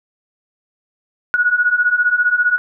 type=beating tone pair; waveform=sine; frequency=1449 / 1464 Hz; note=F#6 / F#6; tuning=-37 / -19 cents; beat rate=15 Hz; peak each=-17 / -14 dBFS; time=1.34-2.58 s; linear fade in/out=0 ms; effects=none